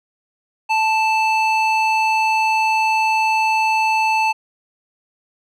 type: tone with band-pass filter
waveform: square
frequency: 880 Hz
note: A5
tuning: in tune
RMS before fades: -17 dBFS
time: 0.69-4.33 s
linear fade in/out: 20 ms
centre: 1800 Hz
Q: 9.7
effects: none